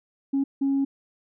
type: tone bursts at uneven times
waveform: sine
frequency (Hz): 274.6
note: C#4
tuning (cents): -16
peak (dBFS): -19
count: 2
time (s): 0.33-0.44 / 0.61-0.85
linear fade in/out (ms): 10
effects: tanh soft clip ceiling -17 dBFS